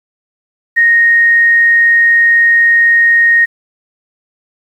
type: tone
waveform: sine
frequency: 1862 Hz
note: A#6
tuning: 2 cents flat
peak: -5 dBFS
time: 0.76-3.46 s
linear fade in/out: 20 ms
effects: 7-bit